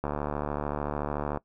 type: click train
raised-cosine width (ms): 1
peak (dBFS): -16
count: 99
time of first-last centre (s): 0.04-1.373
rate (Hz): 73.5
effects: noise-tail reverb RT60 0.1 s tail -21 dB re dry